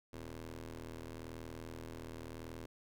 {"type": "ring-modulated tone", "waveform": "15% pulse", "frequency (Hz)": 80.9, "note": "E2", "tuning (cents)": -32, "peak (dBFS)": -36, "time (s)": [0.13, 2.66], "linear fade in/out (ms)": 5, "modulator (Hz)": 181, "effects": []}